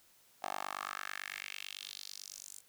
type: tone with high-pass filter sweep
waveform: 10% pulse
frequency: 49 Hz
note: G1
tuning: in tune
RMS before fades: -44 dBFS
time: 0.42-2.61 s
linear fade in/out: 20 ms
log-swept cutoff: 740 to 8000 Hz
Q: 2.8
effects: white hiss -66 dBFS RMS until 2.68 s